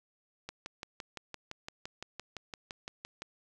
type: click train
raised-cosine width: 0.2 ms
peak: -23 dBFS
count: 17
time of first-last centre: 0.49-3.22 s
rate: 5.86 Hz
effects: none